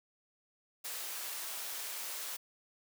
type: high-pass noise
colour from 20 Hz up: white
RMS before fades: -41 dBFS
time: 0.84-2.37 s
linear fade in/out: 10 ms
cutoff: 490 Hz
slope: 12 dB/octave
effects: none